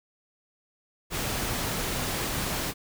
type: noise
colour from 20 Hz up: pink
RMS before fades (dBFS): -30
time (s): 1.1-2.74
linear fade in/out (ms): 50
effects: none